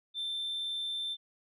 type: tone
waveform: sine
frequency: 3559 Hz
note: A7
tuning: 19 cents sharp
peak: -31 dBFS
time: 0.14-1.17 s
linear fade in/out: 50 ms
effects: tanh soft clip ceiling -31 dBFS